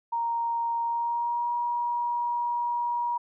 sine tone with pitch glide, 932.3 to 955.7 Hz, A#5 to A#5, 0 to +43 cents, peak -25 dBFS, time 0.12-3.18 s, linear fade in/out 10 ms, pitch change +43 cents, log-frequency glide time 0.83-1.52 s, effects none

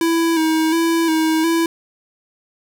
square tone with vibrato, 324.9 Hz, E4, 25 cents flat, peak -15 dBFS, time 0.01-1.66 s, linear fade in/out 2 ms, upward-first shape square, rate 1.4 Hz, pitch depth 36 cents each way, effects none

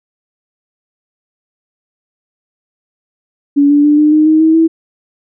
sine tone with pitch steps, 284.8 / 290.3 / 295.9 / 301.6 / 307.4 / 313.3 / 319.3 / 325.5 Hz, C#4 / D4 / D4 / D4 / D#4 / D#4 / D#4 / E4, +47 / -20 / +13 / +46 / -21 / +12 / +45 / -22 cents, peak -5 dBFS, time 3.56-4.68 s, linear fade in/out 20 ms, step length 140 ms, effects none

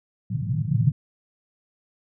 white band-pass noise, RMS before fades -23 dBFS, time 0.3-0.92 s, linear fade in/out 10 ms, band 110 to 160 Hz, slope 48 dB/octave, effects none

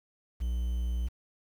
triangle tone with quantisation, 59.7 Hz, A#1, 42 cents sharp, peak -26 dBFS, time 0.4-1.09 s, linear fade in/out 20 ms, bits 9, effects none

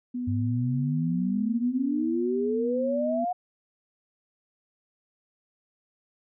sine tone with pitch glide, 246.9 to 245.1 Hz, B3 to B3, 0 to -13 cents, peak -28 dBFS, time 0.14-3.25 s, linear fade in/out 10 ms, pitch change -13 cents, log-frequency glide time 1.32-1.68 s
sine exponential sweep, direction up, 98.3 to 732 Hz, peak -25 dBFS, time 0.27-3.33 s, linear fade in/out 10 ms
effects none

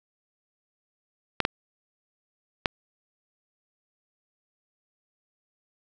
clicks, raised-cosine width 0.3 ms, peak -6 dBFS, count 3, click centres 1.403 / 1.451 / 2.658 s, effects none

